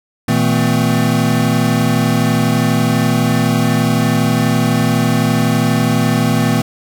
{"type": "tone cluster", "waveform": "square", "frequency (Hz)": [118.8, 161.5, 222.2, 254.2], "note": ["A#2", "E3", "A3", "C4"], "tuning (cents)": [33, -35, 17, -50], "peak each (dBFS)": -18, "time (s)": [0.28, 6.62], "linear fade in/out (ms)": 5, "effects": []}